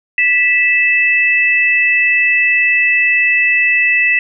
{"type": "tone pair together", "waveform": "sine", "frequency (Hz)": [1969.5, 2629], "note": ["B6", "E7"], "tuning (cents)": [-5, -5], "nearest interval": "perfect fourth", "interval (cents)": 500, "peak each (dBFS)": -12, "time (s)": [0.18, 4.19], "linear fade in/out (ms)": 2, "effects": []}